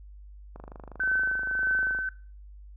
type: click train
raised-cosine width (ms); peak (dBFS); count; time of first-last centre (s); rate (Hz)
1; -29; 37; 0.56-1.989; 25.2
type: tone with tremolo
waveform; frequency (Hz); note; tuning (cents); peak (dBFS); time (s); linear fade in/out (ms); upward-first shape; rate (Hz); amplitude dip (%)
sine; 1528; G6; -45; -22; 1-2.09; 2; triangle; 1.7; 55
effects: noise-tail reverb RT60 0.4 s tail -20 dB re dry + added 50 Hz sine -44 dBFS peak until 2.76 s